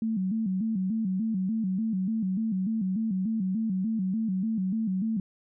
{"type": "tone with vibrato", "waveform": "sine", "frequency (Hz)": 204.3, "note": "G#3", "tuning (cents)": -28, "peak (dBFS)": -25, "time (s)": [0.02, 5.2], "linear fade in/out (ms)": 2, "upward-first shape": "square", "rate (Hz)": 3.4, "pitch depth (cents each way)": 150, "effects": []}